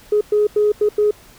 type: tone bursts at uneven times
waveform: sine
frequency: 419 Hz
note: G#4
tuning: 15 cents sharp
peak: -11 dBFS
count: 5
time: 0.12-0.21 / 0.32-0.47 / 0.56-0.72 / 0.81-0.89 / 0.98-1.11 s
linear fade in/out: 5 ms
effects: tanh soft clip ceiling -7 dBFS + pink hiss -46 dBFS RMS until 1.38 s